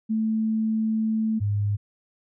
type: tone pair in turn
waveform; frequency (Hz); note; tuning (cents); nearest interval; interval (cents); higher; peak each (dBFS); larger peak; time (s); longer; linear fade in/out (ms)
sine; 220 / 102.69; A3 / G#2; 0 / -19; octave + minor second; 1319; first; -21; neither; 0.09-1.4 / 1.4-1.77; first; 20
effects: none